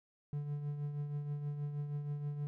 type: tone with tremolo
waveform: triangle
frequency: 145.9 Hz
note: D3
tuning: 11 cents flat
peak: -32 dBFS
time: 0.33-2.47 s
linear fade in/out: 0 ms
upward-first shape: triangle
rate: 6.3 Hz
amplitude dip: 55%
effects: none